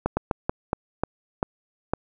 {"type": "slowing click train", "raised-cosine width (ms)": 1, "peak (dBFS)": -8, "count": 8, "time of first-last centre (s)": [0.06, 1.936], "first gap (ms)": 110, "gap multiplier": 1.29, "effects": []}